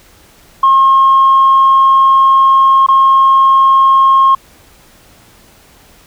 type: tone with dropouts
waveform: sine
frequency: 1075 Hz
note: C6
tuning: 47 cents sharp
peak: -3 dBFS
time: 0.63-4.35 s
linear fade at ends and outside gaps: 5 ms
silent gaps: 2.865-2.885 s
effects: tanh soft clip ceiling -1 dBFS + pink hiss -44 dBFS RMS until 6.06 s